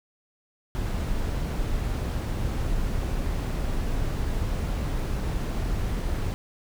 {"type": "noise", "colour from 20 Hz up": "brown", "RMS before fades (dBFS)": -27, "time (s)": [0.75, 6.34], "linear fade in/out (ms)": 0, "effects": []}